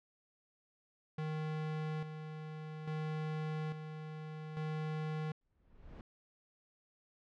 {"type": "tone with tremolo", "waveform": "square", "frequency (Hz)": 155.3, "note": "D#3", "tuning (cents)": -3, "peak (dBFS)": -37, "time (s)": [1.18, 5.32], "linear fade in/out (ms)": 5, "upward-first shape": "square", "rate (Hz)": 0.59, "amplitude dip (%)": 55}
{"type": "noise with exponential growth", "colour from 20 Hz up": "brown", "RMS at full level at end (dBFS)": -44, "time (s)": [5.41, 6.01], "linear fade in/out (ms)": 2, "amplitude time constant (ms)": 130}
{"effects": ["low-pass 3000 Hz 12 dB/octave"]}